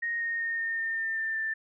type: tone with pitch steps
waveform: sine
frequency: 1864.7 / 1851.8 / 1839 / 1826.3 / 1813.7 / 1801.2 / 1788.7 / 1776.4 Hz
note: A#6 / A#6 / A#6 / A#6 / A#6 / A6 / A6 / A6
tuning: 0 / -12 / -24 / -36 / -48 / +40 / +28 / +16 cents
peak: -28 dBFS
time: 0.02-1.54 s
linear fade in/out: 10 ms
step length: 190 ms
effects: none